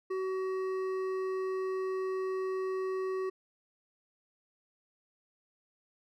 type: tone with hard clipping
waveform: triangle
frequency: 377.3 Hz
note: F#4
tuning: 34 cents sharp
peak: -33 dBFS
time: 0.1-3.3 s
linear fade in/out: 10 ms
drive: 13 dB
effects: none